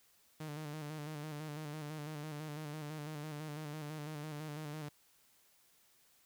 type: tone with vibrato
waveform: sawtooth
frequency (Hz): 151.3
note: D#3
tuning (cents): -48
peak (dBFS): -38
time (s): 0.4-4.89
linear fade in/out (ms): 5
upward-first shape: square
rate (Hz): 6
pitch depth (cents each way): 47
effects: white hiss -69 dBFS RMS until 6.25 s